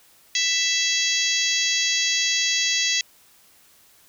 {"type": "harmonic tone", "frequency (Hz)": 661, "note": "E5", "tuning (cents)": 5, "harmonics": [3, 4, 5, 6, 7, 8, 9, 10], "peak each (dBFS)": [-27, -28, -26, -28, -28, -31, -30, -27], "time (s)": [0.35, 3.01], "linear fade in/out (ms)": 2, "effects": ["white hiss -55 dBFS RMS until 4.08 s"]}